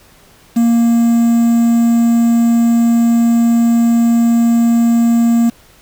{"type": "tone with quantisation", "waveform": "triangle", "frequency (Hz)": 233.1, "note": "A#3", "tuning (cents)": 0, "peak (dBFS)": -6, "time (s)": [0.56, 5.5], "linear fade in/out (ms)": 10, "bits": 5, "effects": ["pink hiss -46 dBFS RMS until 5.81 s"]}